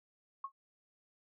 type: tone with exponential decay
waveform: sine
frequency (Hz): 1091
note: C#6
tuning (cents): -28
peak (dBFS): -34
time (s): 0.44-0.52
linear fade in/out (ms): 5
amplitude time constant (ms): 16
effects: none